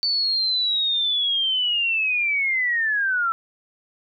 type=linear sweep; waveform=sine; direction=down; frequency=4534 to 1324 Hz; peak=-19 dBFS; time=0.03-3.32 s; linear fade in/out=0 ms; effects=none